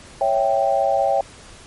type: chord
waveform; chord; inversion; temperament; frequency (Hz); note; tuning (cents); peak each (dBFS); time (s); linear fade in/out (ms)
sine; C# diminished; none; equal; 554.4 / 659.3 / 784; C#5 / E5 / G5; 0 / 0 / 0; -20 / -21 / -19; 0.21-1.21; 2
effects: pink hiss -43 dBFS RMS until 1.66 s + MP3 48 kbps